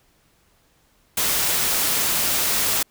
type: noise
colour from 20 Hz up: white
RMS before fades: -21 dBFS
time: 1.17-2.83 s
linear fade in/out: 5 ms
effects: pink hiss -61 dBFS RMS until 2.9 s